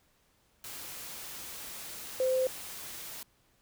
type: tone in noise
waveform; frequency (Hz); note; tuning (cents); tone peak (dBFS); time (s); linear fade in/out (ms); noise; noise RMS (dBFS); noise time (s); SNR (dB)
sine; 517; C5; -21; -25; 2.2-2.47; 2; white; -43; 0.64-3.23; +15
effects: pink hiss -69 dBFS RMS until 3.61 s